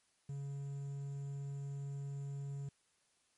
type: tone with quantisation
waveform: triangle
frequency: 140 Hz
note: C#3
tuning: 18 cents sharp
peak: -38 dBFS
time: 0.29-2.69 s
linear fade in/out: 5 ms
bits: 11
effects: white hiss -75 dBFS RMS until 3.37 s + MP3 48 kbps